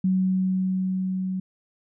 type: tone with level ramp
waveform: sine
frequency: 187.1 Hz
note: F#3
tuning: 20 cents sharp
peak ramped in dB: -18 to -25 dBFS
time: 0.04-1.4 s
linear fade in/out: 5 ms
effects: none